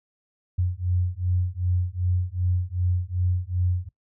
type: beating tone pair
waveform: sine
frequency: 88.8 / 91.4 Hz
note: F2 / F#2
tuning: +29 / -21 cents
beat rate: 2.6 Hz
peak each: -25 dBFS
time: 0.58-3.89 s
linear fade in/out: 10 ms
effects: noise-tail reverb RT60 0.1 s tail -20 dB re dry